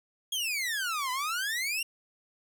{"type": "exponential two-way sweep", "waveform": "sawtooth", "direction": "down then up", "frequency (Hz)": [3322, 987.8, 2831], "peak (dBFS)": -26, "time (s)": [0.32, 1.83], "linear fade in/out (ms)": 5, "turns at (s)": 1.11, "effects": []}